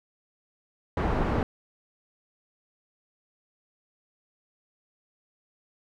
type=low-pass noise; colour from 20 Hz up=pink; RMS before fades=-26 dBFS; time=0.97-1.43 s; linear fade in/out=2 ms; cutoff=1200 Hz; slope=12 dB/octave; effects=none